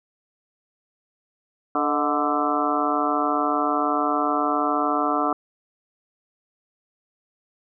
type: harmonic tone with a mistuned harmonic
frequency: 146.83 Hz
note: D3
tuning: in tune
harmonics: 2 / 3 / 4 / 5 / 6 / 7 / 8 / 9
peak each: -26 / -31 / -30 / -26 / -36 / -29 / -26 / -27 dBFS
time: 1.75-5.33 s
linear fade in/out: 2 ms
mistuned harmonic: 4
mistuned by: +74 cents
effects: none